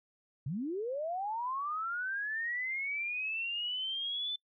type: linear sweep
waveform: sine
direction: up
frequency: 119.6 to 3531 Hz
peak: -33 dBFS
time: 0.46-4.36 s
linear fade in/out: 5 ms
effects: noise-tail reverb RT60 0.1 s tail -25 dB re dry